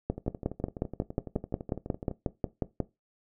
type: two click trains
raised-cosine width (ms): 2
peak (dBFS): -24 / -14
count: 24 / 16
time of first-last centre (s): 0.18-2.113 / 0.1-2.803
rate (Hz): 11.9 / 5.55
effects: noise-tail reverb RT60 0.2 s tail -17 dB re dry